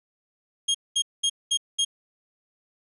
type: tone bursts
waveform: sawtooth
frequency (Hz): 3246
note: G#7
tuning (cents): -40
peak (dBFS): -17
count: 5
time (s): 0.68-1.85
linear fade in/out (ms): 10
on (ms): 66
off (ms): 210
effects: resampled to 24000 Hz